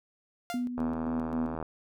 sawtooth tone with exponential decay, 698.5 Hz, F5, in tune, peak -27 dBFS, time 0.5-0.68 s, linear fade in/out 0 ms, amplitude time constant 38 ms
sine tone with tremolo, 246 Hz, B3, 7 cents flat, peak -28 dBFS, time 0.54-1.55 s, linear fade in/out 2 ms, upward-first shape square, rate 3.8 Hz, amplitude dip 45%
click train, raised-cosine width 1 ms, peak -22 dBFS, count 69, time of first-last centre 0.78-1.627 s, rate 80.3 Hz
effects none

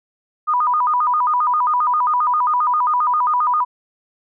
sine tone with vibrato, 1100 Hz, C#6, 14 cents flat, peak -14 dBFS, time 0.47-3.65 s, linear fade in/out 20 ms, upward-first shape square, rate 7.5 Hz, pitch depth 190 cents each way, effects none

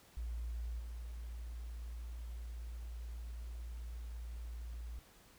sine tone with level steps, 58 Hz, A#1, 8 cents flat, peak -38 / -42 dBFS, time 0.17-4.99 s, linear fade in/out 0 ms, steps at 0.79 s, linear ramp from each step 10 ms, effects pink hiss -63 dBFS RMS until 5.38 s

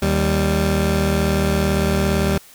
20% pulse tone pair together, 77.78 / 196 Hz, D#2 / G3, 0 / 0 cents, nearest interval octave + major third, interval 1600 cents, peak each -14 dBFS, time 0.02-2.38 s, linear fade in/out 5 ms, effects white hiss -46 dBFS RMS until 2.54 s

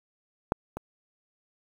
clicks, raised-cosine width 1 ms, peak -9 / -20 dBFS, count 2, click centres 0.521 / 0.77 s, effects 7-bit

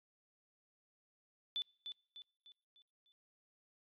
sine tone with echo, 3500 Hz, A7, 10 cents flat, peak -35 dBFS, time 1.56-1.62 s, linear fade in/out 0 ms, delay 300 ms, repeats 5, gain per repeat -7 dB, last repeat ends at 3.12 s, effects noise-tail reverb RT60 0.8 s tail -26 dB re dry + MP3 64 kbps

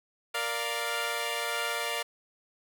10% pulse chord, Bb major, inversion none, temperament equal, 466.2 / 587.3 / 698.5 Hz, Bb4 / D5 / F5, 0 / 0 / 0 cents, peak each -26 dBFS, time 0.34-2.03 s, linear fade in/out 10 ms, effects none

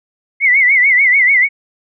sine tone with vibrato, 2093 Hz, C7, in tune, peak -7 dBFS, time 0.4-1.49 s, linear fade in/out 50 ms, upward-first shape sine, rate 6.8 Hz, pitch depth 120 cents each way, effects none

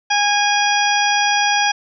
harmonic tone, 821 Hz, G#5, 20 cents flat, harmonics 1 / 2 / 3 / 4 / 6 / 7, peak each -17 / -20 / -22 / -23 / -25 / -25 dBFS, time 0.1-1.72 s, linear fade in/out 10 ms, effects none

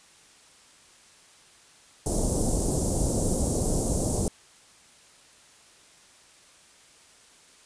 pink band-stop noise, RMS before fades -25 dBFS, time 2.06-4.28 s, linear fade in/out 2 ms, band 640 to 7200 Hz, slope 24 dB/octave, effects white hiss -55 dBFS RMS until 7.65 s + resampled to 22050 Hz

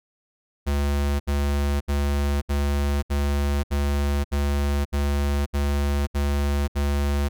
square tone bursts, 71.3 Hz, C#2, 49 cents sharp, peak -21 dBFS, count 11, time 0.66-7.29 s, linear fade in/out 20 ms, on 540 ms, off 69 ms, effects none

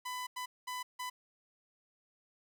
sawtooth tone bursts at uneven times, 1000 Hz, B5, 21 cents sharp, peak -34 dBFS, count 4, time 0.05-0.27 / 0.36-0.46 / 0.67-0.83 / 0.99-1.1 s, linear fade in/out 10 ms, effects 12-bit

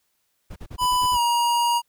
brown noise bursts, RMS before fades -35 dBFS, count 7, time 0.5-1.173 s, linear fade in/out 10 ms, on 61 ms, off 41 ms
square tone with pitch glide, 995 to 949 Hz, B5 to A#5, +13 to +31 cents, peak -19 dBFS, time 0.78-1.82 s, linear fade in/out 50 ms, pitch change -82 cents, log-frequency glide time 1.13-1.19 s
effects white hiss -71 dBFS RMS until 1.88 s

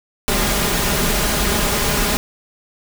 pink noise with comb filter, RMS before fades -18 dBFS, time 0.28-2.17 s, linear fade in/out 0 ms, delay 4.9 ms, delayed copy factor +0.55, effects none

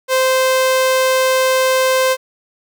sawtooth tone, 520 Hz, C5, 11 cents flat, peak -8 dBFS, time 0.08-2.17 s, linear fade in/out 50 ms, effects none

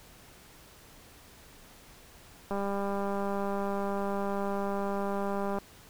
click train, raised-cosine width 1 ms, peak -20 dBFS, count 613, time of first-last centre 2.51-5.585 s, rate 199 Hz, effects pink hiss -54 dBFS RMS until 5.89 s

